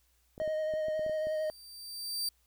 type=clicks; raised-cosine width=2 ms; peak=-33 dBFS; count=9; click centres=0.379 / 0.417 / 0.477 / 0.738 / 0.884 / 0.994 / 1.064 / 1.096 / 1.27 s
type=tone with vibrato; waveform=triangle; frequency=622.3 Hz; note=D#5; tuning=in tune; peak=-28 dBFS; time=0.4-1.5 s; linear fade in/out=0 ms; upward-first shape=sine; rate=11 Hz; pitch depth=17 cents each way
type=tone with exponential growth; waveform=sawtooth; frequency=4668 Hz; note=D8; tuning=11 cents flat; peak=-27 dBFS; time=0.95-2.29 s; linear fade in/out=5 ms; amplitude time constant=290 ms
effects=added 60 Hz sine -70 dBFS peak until 2.46 s + white hiss -72 dBFS RMS until 2.46 s